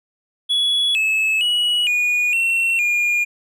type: tone with pitch steps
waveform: triangle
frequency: 3383 / 2597 / 2921 / 2451 / 2715 / 2422 Hz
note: G#7 / E7 / F#7 / D#7 / F7 / D#7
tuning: +31 / -26 / -23 / -27 / -50 / -47 cents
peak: -14 dBFS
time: 0.49-3.25 s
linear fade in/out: 20 ms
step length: 460 ms
effects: none